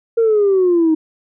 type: exponential sweep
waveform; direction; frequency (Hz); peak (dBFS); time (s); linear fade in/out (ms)
sine; down; 466.2 to 311.1; -9; 0.17-0.95; 10
effects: tanh soft clip ceiling -7 dBFS